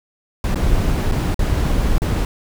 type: noise with dropouts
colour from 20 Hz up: brown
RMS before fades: -17 dBFS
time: 0.44-2.25 s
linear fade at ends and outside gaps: 1 ms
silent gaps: 0.545-0.557 / 1.114-1.12 / 1.344-1.392 / 1.982-2.019 s
effects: none